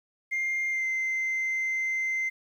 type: tone with pitch glide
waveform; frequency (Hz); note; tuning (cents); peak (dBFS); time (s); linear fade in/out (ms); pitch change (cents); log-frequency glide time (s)
sine; 2110 to 2077; C7 to C7; +14 to -13; -24; 0.31-2.3; 20; -27; 0.7-0.86
effects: tanh soft clip ceiling -24 dBFS + 10-bit